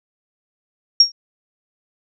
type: tone with exponential decay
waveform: sine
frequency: 5570 Hz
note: F8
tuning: 5 cents flat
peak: -3 dBFS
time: 1-1.12 s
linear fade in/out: 5 ms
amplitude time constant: 26 ms
effects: none